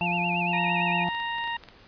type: tone with vibrato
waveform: sine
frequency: 2603 Hz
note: E7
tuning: 22 cents flat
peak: -27 dBFS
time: 0.01-1.04 s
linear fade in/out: 5 ms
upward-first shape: sine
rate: 8.7 Hz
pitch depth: 120 cents each way
type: harmonic tone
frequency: 174.7 Hz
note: F3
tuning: 1 cent sharp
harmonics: 1 / 2 / 4 / 5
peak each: -29 / -38 / -32 / -30 dBFS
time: 0.01-1.09 s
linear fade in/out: 0 ms
type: tone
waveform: 20% pulse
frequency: 932.3 Hz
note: A#5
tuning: in tune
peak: -23 dBFS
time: 0.53-1.57 s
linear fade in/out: 5 ms
type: clicks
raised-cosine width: 0.2 ms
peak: -26 dBFS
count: 8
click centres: 1.081 / 1.149 / 1.201 / 1.384 / 1.44 / 1.476 / 1.637 / 1.687 s
effects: pink hiss -53 dBFS RMS until 1.87 s + resampled to 11025 Hz